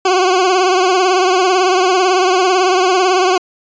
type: tone with vibrato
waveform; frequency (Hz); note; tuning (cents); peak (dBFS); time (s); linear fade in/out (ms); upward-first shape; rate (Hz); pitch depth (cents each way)
20% pulse; 370; F#4; 0; -5; 0.05-3.38; 5; triangle; 18; 83
effects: resampled to 16000 Hz